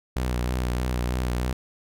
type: tone with vibrato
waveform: sawtooth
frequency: 61.74 Hz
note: B1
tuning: in tune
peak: -20 dBFS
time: 0.16-1.53 s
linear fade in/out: 5 ms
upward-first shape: sine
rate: 3.2 Hz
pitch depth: 37 cents each way
effects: none